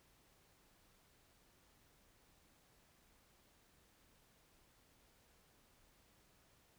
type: silence
effects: pink hiss -71 dBFS RMS until 6.78 s